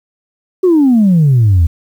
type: exponential sweep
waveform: sine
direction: down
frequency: 383.2 to 77.78 Hz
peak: -4 dBFS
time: 0.63-1.67 s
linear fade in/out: 10 ms
effects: tanh soft clip ceiling -3 dBFS + 7-bit